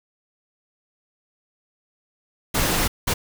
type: noise bursts at uneven times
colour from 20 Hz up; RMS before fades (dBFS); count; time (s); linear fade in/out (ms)
pink; -21; 2; 2.54-2.88 / 3.07-3.14; 10
effects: none